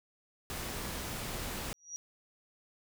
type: noise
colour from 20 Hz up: pink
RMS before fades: -39 dBFS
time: 0.5-1.73 s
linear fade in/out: 0 ms
type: tone with exponential growth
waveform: sine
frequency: 5770 Hz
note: F#8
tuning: 44 cents flat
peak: -35 dBFS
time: 1.74-1.96 s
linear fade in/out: 0 ms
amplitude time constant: 47 ms
effects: none